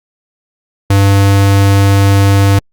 square tone, 99 Hz, G2, 18 cents sharp, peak -6 dBFS, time 0.9-2.59 s, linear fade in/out 5 ms, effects Opus 48 kbps

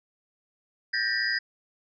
sine tone cluster, 1583 / 1798 / 1912 / 4926 Hz, G6 / A6 / A#6 / D#8, +17 / +37 / +43 / -18 cents, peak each -30 dBFS, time 0.93-1.39 s, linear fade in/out 10 ms, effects none

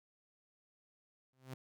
sawtooth tone with exponential growth, 130.3 Hz, C3, 7 cents flat, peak -37 dBFS, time 1.33-1.54 s, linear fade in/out 2 ms, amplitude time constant 44 ms, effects none

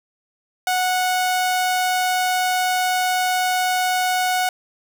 sawtooth tone, 736 Hz, F#5, 9 cents flat, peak -14 dBFS, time 0.67-4.49 s, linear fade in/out 2 ms, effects none

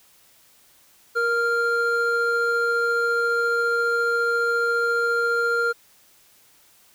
triangle tone pair together, 469.8 / 1394.9 Hz, A#4 / F6, +13 / -2 cents, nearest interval octave + perfect fifth, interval 1885 cents, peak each -22 / -19 dBFS, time 1.15-5.73 s, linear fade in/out 20 ms, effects white hiss -56 dBFS RMS until 6.94 s

